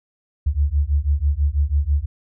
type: beating tone pair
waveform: sine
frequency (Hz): 69.4 / 75.5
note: C#2 / D2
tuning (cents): +3 / +48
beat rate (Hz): 6.1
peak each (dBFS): -19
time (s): 0.46-2.06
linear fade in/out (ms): 10
effects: none